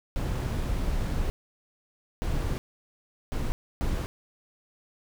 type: noise bursts at uneven times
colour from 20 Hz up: brown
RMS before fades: -28 dBFS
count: 4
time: 0.16-1.3 / 2.22-2.58 / 3.32-3.52 / 3.81-4.06 s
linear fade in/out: 0 ms
effects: none